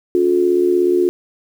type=tone with amplitude modulation; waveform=sine; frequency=357.8 Hz; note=F4; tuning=42 cents sharp; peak=-8 dBFS; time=0.15-1.09 s; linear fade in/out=0 ms; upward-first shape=sine; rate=76.7 Hz; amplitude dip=75%; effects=7-bit